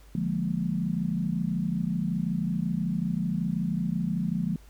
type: chord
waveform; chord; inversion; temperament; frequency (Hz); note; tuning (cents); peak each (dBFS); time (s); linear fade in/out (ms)
sine; Bb dominant seventh; first; equal; 146.83 / 174.61 / 207.7 / 233.1; D3 / F3 / Ab3 / Bb3; 0 / 0 / 0 / 0; -34 / -28 / -31 / -34; 0.15-4.56; 2
effects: added 50 Hz sine -49 dBFS peak until 4.69 s + pink hiss -59 dBFS RMS until 4.69 s